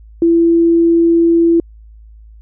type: tone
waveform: sine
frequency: 335.5 Hz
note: E4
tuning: 31 cents sharp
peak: -7 dBFS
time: 0.22-1.6 s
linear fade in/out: 2 ms
effects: added 54 Hz sine -36 dBFS peak until 2.41 s